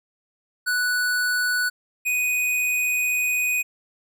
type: tone pair in turn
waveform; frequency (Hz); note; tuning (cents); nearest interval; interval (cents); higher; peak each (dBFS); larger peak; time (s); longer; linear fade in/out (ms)
square; 1480 / 2489; F#6 / D#7; 0 / 0; major sixth; 900; second; -21; neither; 0.66-1.7 / 2.05-3.63; second; 20
effects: none